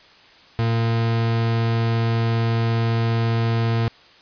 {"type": "tone", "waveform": "40% pulse", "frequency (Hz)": 114.7, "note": "A#2", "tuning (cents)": -28, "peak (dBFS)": -17, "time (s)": [0.59, 3.88], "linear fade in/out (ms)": 0, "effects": ["white hiss -49 dBFS RMS until 4.21 s", "resampled to 11025 Hz"]}